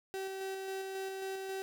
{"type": "tone with tremolo", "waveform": "35% pulse", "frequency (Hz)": 384.3, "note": "G4", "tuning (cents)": -34, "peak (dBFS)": -35, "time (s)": [0.14, 1.62], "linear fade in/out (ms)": 0, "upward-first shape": "square", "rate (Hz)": 3.7, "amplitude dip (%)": 25, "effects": []}